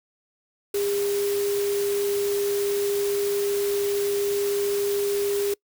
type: tone in noise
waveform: sine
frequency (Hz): 404.4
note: G#4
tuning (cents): -46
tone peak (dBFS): -22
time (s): 0.74-5.54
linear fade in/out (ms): 5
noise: white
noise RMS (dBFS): -34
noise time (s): 0.74-5.54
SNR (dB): +9
effects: noise-tail reverb RT60 0.1 s tail -25 dB re dry